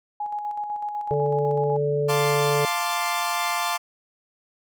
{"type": "tone with tremolo", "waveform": "sine", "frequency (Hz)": 833, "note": "G#5", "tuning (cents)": 5, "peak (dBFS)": -25, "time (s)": [0.2, 1.77], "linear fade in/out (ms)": 5, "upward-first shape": "square", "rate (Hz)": 8, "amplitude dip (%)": 40}
{"type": "harmonic tone", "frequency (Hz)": 145.6, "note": "D3", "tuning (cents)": -15, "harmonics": [1, 3, 4], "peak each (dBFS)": [-26, -22, -29], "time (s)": [1.11, 2.65], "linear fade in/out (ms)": 0}
{"type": "chord", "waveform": "sawtooth", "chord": "D minor seventh", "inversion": "first", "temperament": "equal", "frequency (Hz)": [698.5, 880, 1046.5, 1174.7], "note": ["F5", "A5", "C6", "D6"], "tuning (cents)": [0, 0, 0, 0], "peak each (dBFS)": -25, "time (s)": [2.08, 3.78], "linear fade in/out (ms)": 20}
{"effects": []}